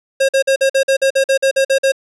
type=tone bursts; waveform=square; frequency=539 Hz; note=C#5; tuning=49 cents flat; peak=-11 dBFS; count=13; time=0.2-1.921 s; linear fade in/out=10 ms; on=89 ms; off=47 ms; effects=resampled to 24000 Hz + 8-bit